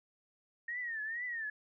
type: tone with vibrato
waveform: sine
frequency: 1845 Hz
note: A#6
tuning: 18 cents flat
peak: -36 dBFS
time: 0.68-1.5 s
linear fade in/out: 5 ms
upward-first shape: triangle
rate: 2.2 Hz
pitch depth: 150 cents each way
effects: none